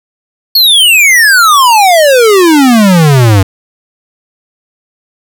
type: exponential sweep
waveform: square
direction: down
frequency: 4437 to 92.7 Hz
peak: -3 dBFS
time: 0.55-3.43 s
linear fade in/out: 5 ms
effects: none